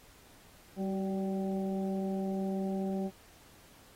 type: harmonic tone with a mistuned harmonic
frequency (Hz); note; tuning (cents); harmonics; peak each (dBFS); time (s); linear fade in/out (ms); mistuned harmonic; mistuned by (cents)
193.4; G3; -23; 1 / 2 / 3 / 4; -32 / -38 / -42 / -44; 0.76-3.11; 50; 2; -33
effects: pink hiss -59 dBFS RMS until 3.95 s + AAC 48 kbps